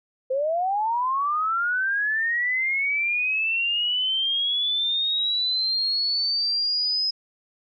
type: linear sweep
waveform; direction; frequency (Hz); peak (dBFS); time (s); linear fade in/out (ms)
sine; up; 507 to 5110; -21; 0.3-7.11; 10
effects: none